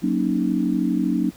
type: chord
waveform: sine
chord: D# minor seventh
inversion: first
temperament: equal with one note detuned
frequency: 185 / 233.1 / 277.2 / 309.7 Hz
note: F#3 / A#3 / C#4 / D#4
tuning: 0 / 0 / 0 / -8 cents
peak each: -24 dBFS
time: 0.02-1.31 s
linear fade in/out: 20 ms
effects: pink hiss -48 dBFS RMS until 1.36 s

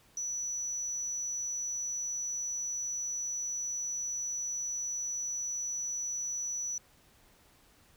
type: tone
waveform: sine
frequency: 5920 Hz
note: F#8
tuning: in tune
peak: -31 dBFS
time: 0.17-6.78 s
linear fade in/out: 2 ms
effects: tanh soft clip ceiling -31 dBFS + pink hiss -63 dBFS RMS until 7.96 s

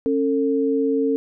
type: tone pair together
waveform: sine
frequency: 273.4 / 450 Hz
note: C#4 / A4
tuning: -24 / +39 cents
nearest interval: major sixth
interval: 863 cents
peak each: -20 dBFS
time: 0.06-1.16 s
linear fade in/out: 0 ms
effects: none

